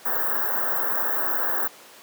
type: band-stop noise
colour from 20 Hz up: white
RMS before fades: -24 dBFS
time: 0.05-1.68 s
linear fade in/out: 10 ms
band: 1800 to 15000 Hz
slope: 96 dB/octave
effects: pink hiss -46 dBFS RMS until 2.02 s + high-pass 400 Hz 12 dB/octave